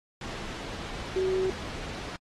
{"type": "tone in noise", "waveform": "sine", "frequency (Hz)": 376, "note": "F#4", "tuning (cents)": 28, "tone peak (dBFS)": -24, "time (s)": [1.16, 1.5], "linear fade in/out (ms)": 2, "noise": "pink", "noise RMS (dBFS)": -38, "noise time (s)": [0.21, 2.16], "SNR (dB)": 11, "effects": ["low-pass 5000 Hz 12 dB/octave", "AAC 32 kbps"]}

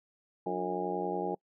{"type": "harmonic tone with a mistuned harmonic", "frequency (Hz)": 90.7, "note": "F#2", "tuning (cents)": -34, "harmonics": [2, 3, 4, 5, 6, 7, 8, 9], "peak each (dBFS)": [-40, -41, -36, -37, -43, -41, -45, -36], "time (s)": [0.46, 1.35], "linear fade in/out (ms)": 5, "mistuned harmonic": 3, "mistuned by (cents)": 130, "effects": ["noise-tail reverb RT60 0.1 s tail -26 dB re dry"]}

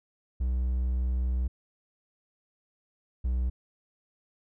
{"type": "tone pair in turn", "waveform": "triangle", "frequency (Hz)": [62.5, 62.2], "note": ["B1", "B1"], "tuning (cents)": [21, 13], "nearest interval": "unison", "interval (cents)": 8, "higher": "first", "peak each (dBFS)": -23, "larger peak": "neither", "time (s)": [[0.4, 1.48], [3.24, 3.5]], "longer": "first", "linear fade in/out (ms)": 10, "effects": []}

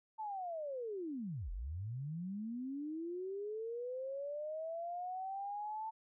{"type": "linear two-way sweep", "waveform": "sine", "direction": "down then up", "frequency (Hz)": [890, 38.73, 890], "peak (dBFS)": -39, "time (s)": [0.18, 5.91], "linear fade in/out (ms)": 20, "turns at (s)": 1.51, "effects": []}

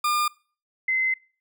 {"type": "tone pair in turn", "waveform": ["40% pulse", "sine"], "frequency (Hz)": [1207, 2057], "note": ["D6", "C7"], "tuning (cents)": [47, -30], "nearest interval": "major sixth", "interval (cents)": 923, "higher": "second", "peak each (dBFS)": -20, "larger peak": "neither", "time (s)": [[0.04, 0.28], [0.88, 1.14]], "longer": "second", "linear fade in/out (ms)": 5, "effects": ["noise-tail reverb RT60 0.4 s tail -24 dB re dry"]}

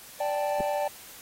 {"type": "chord", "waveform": "triangle", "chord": "D suspended fourth", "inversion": "none", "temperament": "equal with one note detuned", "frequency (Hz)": [587.3, 784, 877], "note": ["D5", "G5", "A5"], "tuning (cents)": [0, 0, -6], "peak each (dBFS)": [-26, -29, -31], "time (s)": [0.2, 0.88], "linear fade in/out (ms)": 5}
{"type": "clicks", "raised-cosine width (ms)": 2, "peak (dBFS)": -23, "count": 2, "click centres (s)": [0.602, 0.607]}
{"effects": ["white hiss -47 dBFS RMS until 1.21 s", "AAC 48 kbps"]}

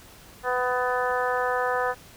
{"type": "harmonic tone", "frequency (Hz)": 250, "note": "B3", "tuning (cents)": 21, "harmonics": [2, 3, 4, 5, 6, 7], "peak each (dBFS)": [-27, -29, -30, -31, -32, -32], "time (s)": [0.43, 1.95], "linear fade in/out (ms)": 50, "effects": ["pink hiss -49 dBFS RMS until 2.16 s"]}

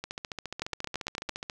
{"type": "two click trains", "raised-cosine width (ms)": 0.2, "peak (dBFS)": [-14, -18], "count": [7, 22], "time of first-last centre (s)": [[0.62, 1.293], [0.04, 1.498]], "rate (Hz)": [8.91, 14.4], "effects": []}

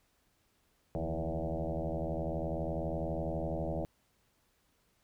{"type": "tone with frequency modulation", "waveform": "sine", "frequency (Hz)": 246.9, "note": "B3", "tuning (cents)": 0, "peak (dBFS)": -32, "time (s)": [0.95, 3.85], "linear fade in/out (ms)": 0, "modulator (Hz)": 80.3, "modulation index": 5.6, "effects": ["pink hiss -73 dBFS RMS until 5.03 s"]}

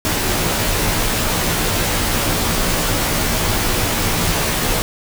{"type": "noise with comb filter", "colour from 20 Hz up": "pink", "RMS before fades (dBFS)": -18, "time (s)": [0.05, 4.82], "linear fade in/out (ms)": 0, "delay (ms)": 15, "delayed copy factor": -0.8, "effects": []}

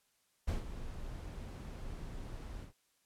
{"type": "noise with ADSR envelope", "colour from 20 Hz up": "brown", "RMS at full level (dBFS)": -33, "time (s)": [0.47, 2.73], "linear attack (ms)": 15, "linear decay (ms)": 140, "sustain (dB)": -11, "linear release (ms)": 120, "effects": ["white hiss -75 dBFS RMS until 3.05 s", "low-pass 12000 Hz 12 dB/octave"]}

